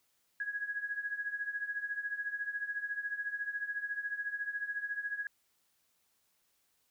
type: tone with tremolo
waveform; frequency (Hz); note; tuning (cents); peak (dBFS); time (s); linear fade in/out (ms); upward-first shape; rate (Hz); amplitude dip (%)
sine; 1661.2; G#6; 0; -31; 0.4-5.27; 2; triangle; 14; 85
effects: white hiss -75 dBFS RMS until 6.9 s